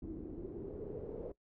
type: noise with low-pass filter sweep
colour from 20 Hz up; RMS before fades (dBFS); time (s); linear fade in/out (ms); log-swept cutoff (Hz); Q
pink; -44; 0.02-1.32; 5; 310 to 490; 6.7
effects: noise-tail reverb RT60 0.1 s tail -19 dB re dry